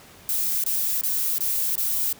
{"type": "noise bursts", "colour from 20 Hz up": "violet", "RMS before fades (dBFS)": -24, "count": 5, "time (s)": [0.29, 2.128], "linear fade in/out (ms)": 2, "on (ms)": 350, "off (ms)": 22, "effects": ["pink hiss -48 dBFS RMS until 2.19 s", "high-pass 60 Hz 12 dB/octave"]}